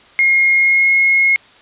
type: tone with pitch glide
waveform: sine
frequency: 2145 to 2162 Hz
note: C7 to C#7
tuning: +42 to -44 cents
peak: -9 dBFS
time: 0.19-1.36 s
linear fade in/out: 0 ms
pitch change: +14 cents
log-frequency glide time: 0.55-0.91 s
effects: white hiss -45 dBFS RMS until 1.61 s + resampled to 8000 Hz